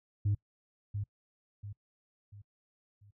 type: tone with echo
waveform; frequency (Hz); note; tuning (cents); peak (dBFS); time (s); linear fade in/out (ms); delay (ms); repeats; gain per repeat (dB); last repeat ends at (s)
sine; 102.1; G#2; -29; -24; 0.25-0.35; 10; 690; 4; -8; 3.11
effects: noise-tail reverb RT60 0.1 s tail -25 dB re dry + tanh soft clip ceiling -24 dBFS